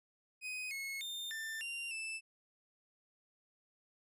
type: tone with pitch steps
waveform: 40% pulse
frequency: 2505 / 2181 / 3621 / 1783 / 2775 / 2640 Hz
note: D#7 / C#7 / A7 / A6 / F7 / E7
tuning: +11 / -29 / +49 / +22 / -12 / +2 cents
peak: -39 dBFS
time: 0.41-2.21 s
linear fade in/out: 50 ms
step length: 300 ms
effects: resampled to 32000 Hz